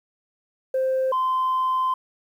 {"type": "tone pair in turn", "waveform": "sine", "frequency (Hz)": [523.3, 1034.3], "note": ["C5", "C6"], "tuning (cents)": [0, -20], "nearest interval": "octave", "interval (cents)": 1180, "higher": "second", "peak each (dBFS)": -18, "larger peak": "neither", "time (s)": [[0.74, 1.12], [1.12, 1.94]], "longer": "second", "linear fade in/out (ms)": 5, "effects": ["tanh soft clip ceiling -17 dBFS", "9-bit"]}